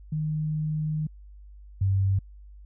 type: tone pair in turn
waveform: sine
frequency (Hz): 154.3 / 97.01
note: D#3 / G2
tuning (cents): -14 / -18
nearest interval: minor sixth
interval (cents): 804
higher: first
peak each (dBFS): -25 / -20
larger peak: second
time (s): 0.12-1.07 / 1.81-2.19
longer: first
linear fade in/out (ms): 5
effects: added 50 Hz sine -44 dBFS peak until 2.65 s